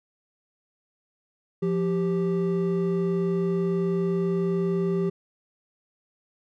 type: tone pair together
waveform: triangle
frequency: 173.91 / 392 Hz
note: F3 / G4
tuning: -7 / 0 cents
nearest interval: octave + major second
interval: 1407 cents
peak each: -23 dBFS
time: 1.62-5.1 s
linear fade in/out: 10 ms
effects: none